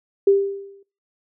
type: tone with exponential decay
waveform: sine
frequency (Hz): 396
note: G4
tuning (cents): +18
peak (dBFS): -9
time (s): 0.27-0.83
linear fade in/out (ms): 5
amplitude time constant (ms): 120
effects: noise-tail reverb RT60 0.3 s tail -21 dB re dry